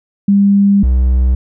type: tone pair in turn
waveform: sine / triangle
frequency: 200 / 63.34 Hz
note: G3 / B1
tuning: +35 / +44 cents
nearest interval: octave + minor sixth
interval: 1991 cents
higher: first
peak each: -6 dBFS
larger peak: neither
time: 0.28-0.83 / 0.83-1.35 s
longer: first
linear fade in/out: 5 ms
effects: none